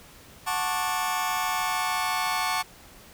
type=chord; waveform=sawtooth; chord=D major seventh; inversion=first; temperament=just; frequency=734.2 / 881 / 1101.2 / 1174.7 Hz; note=F#5 / A5 / C#6 / D6; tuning=-14 / +2 / -12 / 0 cents; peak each=-27 / -26 / -26 / -29 dBFS; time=0.46-2.63 s; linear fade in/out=20 ms; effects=pink hiss -50 dBFS RMS until 3.13 s